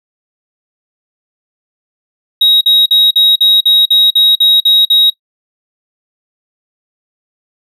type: tone bursts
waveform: triangle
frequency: 3800 Hz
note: A#7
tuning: 33 cents sharp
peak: -4 dBFS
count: 11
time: 2.41-5.1 s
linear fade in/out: 5 ms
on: 200 ms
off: 49 ms
effects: noise-tail reverb RT60 0.1 s tail -18 dB re dry